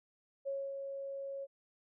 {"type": "tone with ADSR envelope", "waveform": "sine", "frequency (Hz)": 550, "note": "C#5", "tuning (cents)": -14, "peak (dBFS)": -34, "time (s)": [0.45, 1.47], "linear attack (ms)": 26, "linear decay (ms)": 250, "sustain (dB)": -5, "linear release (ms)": 37, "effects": []}